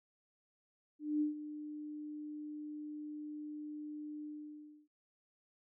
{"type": "tone with ADSR envelope", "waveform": "sine", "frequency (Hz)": 300, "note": "D4", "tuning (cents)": 37, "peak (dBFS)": -29, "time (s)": [0.99, 4.88], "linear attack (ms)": 220, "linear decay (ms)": 130, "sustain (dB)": -13, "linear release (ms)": 640, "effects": []}